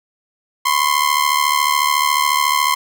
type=ring-modulated tone; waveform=sawtooth; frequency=1046.5 Hz; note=C6; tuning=in tune; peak=-7 dBFS; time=0.65-2.75 s; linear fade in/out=10 ms; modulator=37 Hz; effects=none